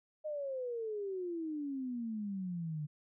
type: exponential sweep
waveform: sine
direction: down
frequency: 622 to 146.3 Hz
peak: -36 dBFS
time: 0.24-2.87 s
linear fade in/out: 20 ms
effects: none